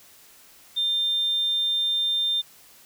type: tone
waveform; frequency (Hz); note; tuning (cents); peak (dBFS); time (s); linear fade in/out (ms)
sine; 3600; A7; +39; -20; 0.76-2.42; 20
effects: tanh soft clip ceiling -17 dBFS + white hiss -52 dBFS RMS until 2.85 s